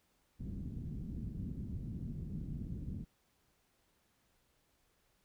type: low-pass noise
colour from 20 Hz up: white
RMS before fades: -42 dBFS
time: 0.39-3.05 s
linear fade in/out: 20 ms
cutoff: 210 Hz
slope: 24 dB/octave
effects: pink hiss -75 dBFS RMS until 5.24 s